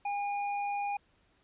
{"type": "tone with tanh clipping", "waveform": "sine", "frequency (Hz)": 812, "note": "G#5", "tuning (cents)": -39, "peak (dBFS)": -33, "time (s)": [0.05, 0.97], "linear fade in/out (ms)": 5, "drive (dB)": 17, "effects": ["pink hiss -69 dBFS RMS until 1.43 s", "resampled to 8000 Hz"]}